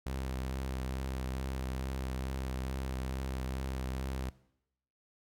sawtooth tone with vibrato, 65.41 Hz, C2, in tune, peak -31 dBFS, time 0.06-4.3 s, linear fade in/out 5 ms, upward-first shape triangle, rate 2.3 Hz, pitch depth 28 cents each way, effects noise-tail reverb RT60 0.8 s tail -20 dB re dry

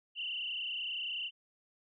sine tone with frequency modulation, 2898 Hz, F#7, 37 cents flat, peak -35 dBFS, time 0.15-1.31 s, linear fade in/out 50 ms, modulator 30.3 Hz, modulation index 5.3, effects none

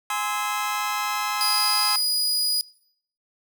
sawtooth chord, Ab augmented, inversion none, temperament just, 830.6 / 1038.3 / 1297.8 Hz, Ab5 / C6 / E6, 0 / -14 / -27 cents, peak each -25 dBFS, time 0.1-1.96 s, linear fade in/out 2 ms
sawtooth tone, 4924 Hz, D#8, 19 cents flat, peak -18 dBFS, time 1.41-2.61 s, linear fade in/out 0 ms
effects noise-tail reverb RT60 0.6 s tail -21 dB re dry

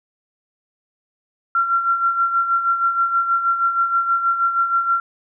sine tone with tremolo, 1368 Hz, F6, 36 cents flat, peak -13 dBFS, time 1.55-5 s, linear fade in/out 2 ms, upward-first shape sine, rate 6.3 Hz, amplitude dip 60%, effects none

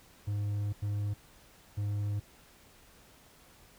triangle tone bursts at uneven times, 102.8 Hz, G#2, 17 cents flat, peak -28 dBFS, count 3, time 0.27-0.73 / 0.82-1.14 / 1.77-2.2 s, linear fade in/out 10 ms, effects pink hiss -59 dBFS RMS until 3.78 s

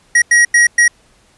square tone bursts at uneven times, 1900 Hz, A#6, 33 cents sharp, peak -7 dBFS, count 4, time 0.15-0.22 / 0.31-0.45 / 0.54-0.67 / 0.78-0.88 s, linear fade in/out 5 ms, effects pink hiss -52 dBFS RMS until 1.37 s + resampled to 24000 Hz

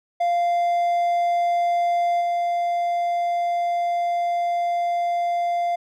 triangle tone with level steps, 695 Hz, F5, 9 cents flat, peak -16 / -18 dBFS, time 0.2-5.76 s, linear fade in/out 10 ms, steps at 2.2 s, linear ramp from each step 20 ms, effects none

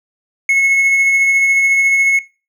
triangle tone with tremolo, 2185 Hz, C#7, 26 cents flat, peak -7 dBFS, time 0.49-2.19 s, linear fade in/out 2 ms, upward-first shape triangle, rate 14 Hz, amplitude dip 35%, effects noise-tail reverb RT60 0.3 s tail -17 dB re dry

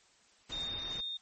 pink noise, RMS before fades -46 dBFS, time 0.49-1.01 s, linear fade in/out 10 ms
sine tone with tremolo, 3665 Hz, A#7, 30 cents flat, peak -35 dBFS, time 0.52-1.17 s, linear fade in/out 2 ms, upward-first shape triangle, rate 2.4 Hz, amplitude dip 25%
effects white hiss -65 dBFS RMS until 1.21 s + MP3 32 kbps

